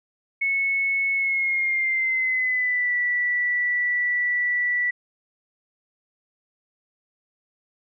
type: tone with pitch glide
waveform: sine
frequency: 2200 to 1960 Hz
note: C#7 to B6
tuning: -14 to -14 cents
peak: -20 dBFS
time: 0.41-4.91 s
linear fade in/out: 10 ms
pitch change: -200 cents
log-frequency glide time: 1.14-2.95 s
effects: none